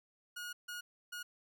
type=tone bursts at uneven times; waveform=sawtooth; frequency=1442 Hz; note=F#6; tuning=45 cents flat; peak=-38 dBFS; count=3; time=0.36-0.53 / 0.68-0.81 / 1.12-1.23 s; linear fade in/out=10 ms; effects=none